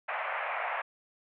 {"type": "band-pass noise", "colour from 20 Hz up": "pink", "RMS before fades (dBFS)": -34, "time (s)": [0.08, 0.82], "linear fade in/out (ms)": 10, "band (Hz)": [590, 2500], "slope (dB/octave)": 48, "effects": []}